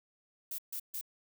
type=noise bursts; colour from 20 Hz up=violet; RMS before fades=-39 dBFS; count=3; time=0.51-1.012 s; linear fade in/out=5 ms; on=74 ms; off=140 ms; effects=none